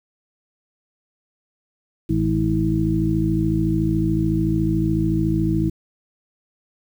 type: harmonic tone with a mistuned harmonic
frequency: 53.8 Hz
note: A1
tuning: 38 cents flat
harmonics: 1 / 2 / 3 / 4 / 6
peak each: -27 / -24 / -22 / -27 / -21 dBFS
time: 2.09-5.7 s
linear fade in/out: 10 ms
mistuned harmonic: 1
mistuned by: -93 cents
effects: 8-bit